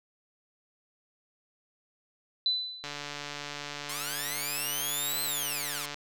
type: tone with exponential decay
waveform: sine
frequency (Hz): 4000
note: B7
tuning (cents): +21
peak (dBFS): -22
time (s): 2.46-3.11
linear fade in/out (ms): 1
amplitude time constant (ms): 140
type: click train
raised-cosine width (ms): 0.2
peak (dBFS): -20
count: 451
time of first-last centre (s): 2.84-5.943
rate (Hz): 145
type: linear two-way sweep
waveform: 5% pulse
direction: up then down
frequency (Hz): 1009 to 4149 to 1009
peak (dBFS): -23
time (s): 3.89-5.86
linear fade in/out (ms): 5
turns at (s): 5.23
effects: none